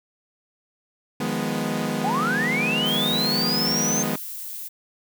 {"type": "chord", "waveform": "sawtooth", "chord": "F half-diminished seventh", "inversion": "third", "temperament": "equal with one note detuned", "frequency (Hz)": [155.56, 177.05, 207.7, 246.9], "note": ["Eb3", "F3", "Ab3", "Cb4"], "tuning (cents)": [0, 24, 0, 0], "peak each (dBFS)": [-27, -28, -24, -24], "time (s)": [1.2, 4.16], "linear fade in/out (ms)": 5}
{"type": "linear sweep", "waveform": "sine", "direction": "up", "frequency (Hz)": [733, 6360], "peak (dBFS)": -22, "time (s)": [2.04, 4.03], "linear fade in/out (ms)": 5}
{"type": "noise", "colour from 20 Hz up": "violet", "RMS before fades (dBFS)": -34, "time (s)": [2.85, 4.69], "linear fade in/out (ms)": 20}
{"effects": []}